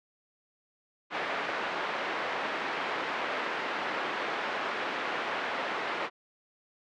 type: band-pass noise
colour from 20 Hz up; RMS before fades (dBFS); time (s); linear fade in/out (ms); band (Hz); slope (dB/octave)
white; -33; 1.1-6.1; 50; 350 to 1800; 12
effects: low-pass 4000 Hz 12 dB/octave